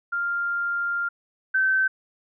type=tone pair in turn; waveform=sine; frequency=1396.9 / 1540.8 Hz; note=F6 / G6; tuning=0 / -30 cents; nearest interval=major second; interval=170 cents; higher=second; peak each=-23 / -18 dBFS; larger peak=second; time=0.12-1.09 / 1.54-1.88 s; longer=first; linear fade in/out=10 ms; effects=none